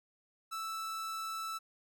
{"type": "tone", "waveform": "45% pulse", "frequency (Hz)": 1318.5, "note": "E6", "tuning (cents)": 0, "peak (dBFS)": -37, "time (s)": [0.51, 1.59], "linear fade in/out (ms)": 20, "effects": []}